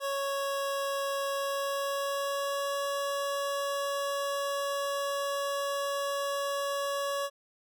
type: tone with pitch glide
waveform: 25% pulse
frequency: 554.4 to 561.5 Hz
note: C#5 to C#5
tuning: 0 to +22 cents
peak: -26 dBFS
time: 0-7.3 s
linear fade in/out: 50 ms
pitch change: +22 cents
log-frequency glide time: 1.31-2.81 s
effects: none